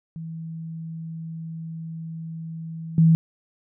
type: tone with level steps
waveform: sine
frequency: 162.8 Hz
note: E3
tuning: 21 cents flat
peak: -31 / -12 dBFS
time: 0.16-3.15 s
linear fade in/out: 0 ms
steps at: 2.98 s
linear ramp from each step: 2 ms
effects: none